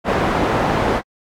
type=low-pass noise; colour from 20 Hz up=white; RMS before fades=-18 dBFS; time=0.04-1.02 s; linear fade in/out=50 ms; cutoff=900 Hz; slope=12 dB/octave; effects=AAC 64 kbps